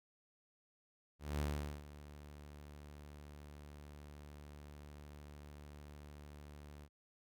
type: tone with ADSR envelope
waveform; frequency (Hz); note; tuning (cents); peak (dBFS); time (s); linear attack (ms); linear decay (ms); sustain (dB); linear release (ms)
sawtooth; 73.42; D2; 0; -31; 1.19-6.89; 210; 420; -17; 58
effects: none